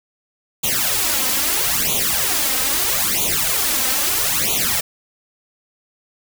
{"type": "noise with flanger", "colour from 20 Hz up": "white", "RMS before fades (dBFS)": -19, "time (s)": [0.63, 4.81], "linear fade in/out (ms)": 10, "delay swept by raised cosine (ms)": [0.29, 3.89], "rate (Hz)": 0.77, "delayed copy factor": 0.95, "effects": []}